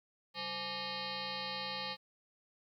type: tone with frequency modulation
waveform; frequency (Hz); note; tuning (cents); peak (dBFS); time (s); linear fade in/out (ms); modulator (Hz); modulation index
sine; 2489; D#7; 0; -37; 0.34-1.97; 50; 328; 6.4
effects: 12-bit